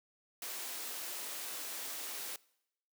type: high-pass noise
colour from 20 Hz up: white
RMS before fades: -42 dBFS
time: 0.42-2.36 s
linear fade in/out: 2 ms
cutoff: 270 Hz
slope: 24 dB/octave
effects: noise-tail reverb RT60 0.8 s tail -23 dB re dry